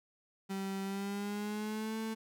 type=tone with pitch glide; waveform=35% pulse; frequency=194 to 221.6 Hz; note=G3 to A3; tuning=-18 to +13 cents; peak=-34 dBFS; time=0.49-2.15 s; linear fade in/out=20 ms; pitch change=+231 cents; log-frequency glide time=0.83-1.98 s; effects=none